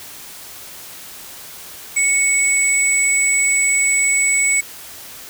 sine tone pair together, 2217 / 7900 Hz, C#7 / B8, 0 / 0 cents, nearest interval octave + minor seventh, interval 2200 cents, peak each -16 dBFS, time 1.96-4.61 s, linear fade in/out 10 ms, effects white hiss -36 dBFS RMS until 5.29 s

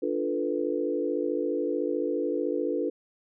sine chord, B half-diminished seventh, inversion first, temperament equal, 293.7 / 349.2 / 440 / 493.9 Hz, D4 / F4 / A4 / B4, 0 / 0 / 0 / 0 cents, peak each -31 dBFS, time 0.02-2.9 s, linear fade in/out 10 ms, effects none

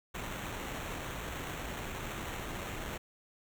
pink noise with sample-and-hold, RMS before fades -40 dBFS, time 0.14-2.98 s, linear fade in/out 10 ms, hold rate 4900 Hz, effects none

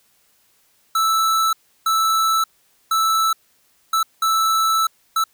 square tone bursts at uneven times, 1317 Hz, E6, 2 cents flat, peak -16 dBFS, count 6, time 0.95-1.53 / 1.86-2.44 / 2.91-3.33 / 3.93-4.03 / 4.22-4.87 / 5.16-5.24 s, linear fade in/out 5 ms, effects white hiss -60 dBFS RMS until 5.33 s

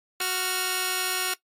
5% pulse tone pair together, 370 / 1396.9 Hz, F#4 / F6, 0 / 0 cents, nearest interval octave + major seventh, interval 2300 cents, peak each -16 dBFS, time 0.2-1.34 s, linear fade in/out 5 ms, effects noise-tail reverb RT60 0.1 s tail -18 dB re dry + MP3 64 kbps

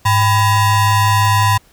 square ring-modulated tone, 447.1 Hz, A4, 28 cents sharp, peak -8 dBFS, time 0.05-1.58 s, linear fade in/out 10 ms, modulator 551 Hz, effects pink hiss -51 dBFS RMS until 1.72 s

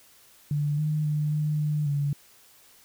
sine tone with pitch steps, 146.8 / 152.6 / 150 / 151.3 / 150.1 / 143.2 Hz, D3 / D#3 / D3 / D#3 / D3 / D3, 0 / -33 / +37 / -48 / +38 / -43 cents, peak -23 dBFS, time 0.51-2.13 s, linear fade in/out 2 ms, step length 270 ms, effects white hiss -56 dBFS RMS until 2.84 s

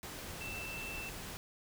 sine tone in noise, 2668 Hz, E7, 20 cents sharp, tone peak -42 dBFS, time 0.41-1.09 s, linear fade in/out 0 ms, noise pink, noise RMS -45 dBFS, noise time 0.03-1.37 s, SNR 0 dB, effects none

